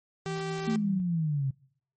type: tone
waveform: sawtooth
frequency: 388.7 Hz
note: G4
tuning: 15 cents flat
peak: -29 dBFS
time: 0.26-0.76 s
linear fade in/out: 0 ms
type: tone with tremolo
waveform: sine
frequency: 162.8 Hz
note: E3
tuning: 21 cents flat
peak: -33 dBFS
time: 0.26-1 s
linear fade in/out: 0 ms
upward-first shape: sine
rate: 5 Hz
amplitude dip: 30%
type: exponential sweep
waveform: sine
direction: down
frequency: 230 to 131.1 Hz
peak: -25 dBFS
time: 0.67-1.51 s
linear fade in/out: 10 ms
effects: noise-tail reverb RT60 0.6 s tail -23 dB re dry + MP3 32 kbps